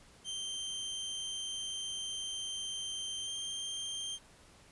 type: tone with pitch glide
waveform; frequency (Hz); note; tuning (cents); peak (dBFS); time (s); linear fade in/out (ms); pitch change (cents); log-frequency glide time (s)
sawtooth; 3136 to 3167; G7 to G7; 0 to +17; -34; 0.24-4.19; 50; +17; 3.21-3.3
effects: pink hiss -60 dBFS RMS until 4.71 s + resampled to 24000 Hz